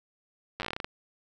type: slowing click train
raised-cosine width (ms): 0.3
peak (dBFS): -17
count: 12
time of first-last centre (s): 0.6-0.845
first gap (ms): 9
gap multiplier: 1.17
effects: none